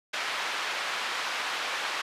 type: band-pass noise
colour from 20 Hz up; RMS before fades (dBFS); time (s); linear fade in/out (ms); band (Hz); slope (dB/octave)
pink; -32; 0.13-2.02; 10; 1000 to 3700; 12
effects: resampled to 32000 Hz